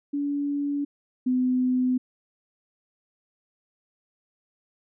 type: tone pair in turn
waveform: sine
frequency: 286 / 253.4 Hz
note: D4 / B3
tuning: -46 / +45 cents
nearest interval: major second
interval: 209 cents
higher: first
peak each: -24 / -20 dBFS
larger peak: second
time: 0.13-0.85 / 1.26-1.98 s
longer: neither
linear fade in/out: 10 ms
effects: none